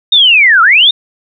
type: linear two-way sweep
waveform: sine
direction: down then up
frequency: 3729 to 1275 to 3729 Hz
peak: -3 dBFS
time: 0.12-0.91 s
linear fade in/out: 5 ms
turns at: 0.62 s
effects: none